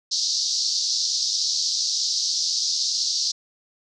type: band-pass noise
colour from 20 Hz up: white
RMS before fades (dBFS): -24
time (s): 0.11-3.32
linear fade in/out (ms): 10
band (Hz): 4200 to 5800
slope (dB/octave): 48
effects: none